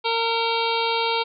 harmonic tone with a mistuned harmonic, 458.7 Hz, A#4, 28 cents flat, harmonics 1 / 2 / 3 / 5 / 6 / 7 / 8 / 9 / 10, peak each -26 / -24 / -32 / -30 / -32 / -31 / -30 / -35 / -35 dBFS, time 0.04-1.24 s, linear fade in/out 20 ms, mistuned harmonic 8, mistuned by +32 cents, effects none

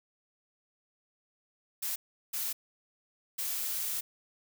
blue noise bursts at uneven times, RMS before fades -34 dBFS, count 3, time 1.82-1.96 / 2.33-2.53 / 3.38-4.01 s, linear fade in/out 10 ms, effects none

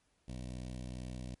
15% pulse tone with notch filter, 62.4 Hz, B1, 19 cents sharp, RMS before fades -43 dBFS, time 0.28-1.35 s, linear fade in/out 5 ms, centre 1300 Hz, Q 0.6, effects pink hiss -75 dBFS RMS until 1.4 s + MP3 48 kbps

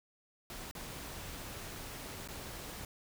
pink noise with dropouts, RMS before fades -45 dBFS, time 0.5-2.85 s, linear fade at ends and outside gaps 1 ms, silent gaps 0.712-0.751 / 2.276-2.286 s, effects none

